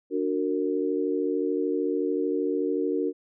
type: chord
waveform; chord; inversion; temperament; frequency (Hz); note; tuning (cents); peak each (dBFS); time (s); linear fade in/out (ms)
sine; D augmented; none; just; 293.7 / 367.1 / 458.9; D4 / F#4 / A#4; 0 / -14 / -27; -28; 0.1-3.13; 50
effects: none